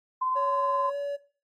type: tone with tremolo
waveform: sine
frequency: 1030 Hz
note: C6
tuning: 28 cents flat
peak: -24 dBFS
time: 0.21-0.9 s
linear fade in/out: 10 ms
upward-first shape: sine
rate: 19 Hz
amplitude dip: 25%
type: tone with pitch glide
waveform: triangle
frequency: 560 to 569.5 Hz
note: C#5 to C#5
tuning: +18 to +47 cents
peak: -27 dBFS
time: 0.35-1.17 s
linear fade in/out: 20 ms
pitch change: +29 cents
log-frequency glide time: 0.9-0.96 s
effects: noise-tail reverb RT60 0.4 s tail -17 dB re dry + AAC 48 kbps